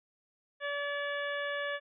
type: harmonic tone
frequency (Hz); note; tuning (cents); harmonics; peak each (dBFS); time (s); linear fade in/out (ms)
574; D5; -40; 1 / 2 / 3 / 4 / 5 / 6; -36 / -42 / -36 / -46 / -47 / -46; 0.6-1.8; 50
effects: none